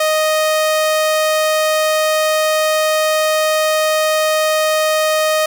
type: tone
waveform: sawtooth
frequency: 622.3 Hz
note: D#5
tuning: in tune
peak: -9 dBFS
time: 0-5.46 s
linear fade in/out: 5 ms
effects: none